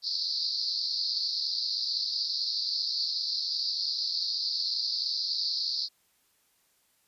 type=band-pass noise; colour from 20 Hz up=pink; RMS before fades=-31 dBFS; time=0.02-5.89 s; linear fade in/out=50 ms; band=4200 to 5000 Hz; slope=96 dB/octave; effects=white hiss -69 dBFS RMS until 7.07 s + resampled to 32000 Hz